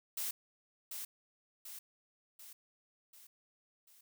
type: noise with echo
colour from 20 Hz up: blue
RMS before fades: -38 dBFS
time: 0.17-0.31 s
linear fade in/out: 5 ms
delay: 740 ms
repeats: 5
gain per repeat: -5 dB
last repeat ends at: 4.01 s
effects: none